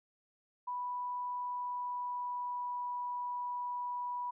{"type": "tone with pitch glide", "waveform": "sine", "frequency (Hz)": [986, 979.8], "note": ["B5", "B5"], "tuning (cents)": [-3, -14], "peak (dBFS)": -35, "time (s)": [0.67, 4.31], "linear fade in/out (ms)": 10, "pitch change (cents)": -11, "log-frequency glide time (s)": [1.29, 2.87], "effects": []}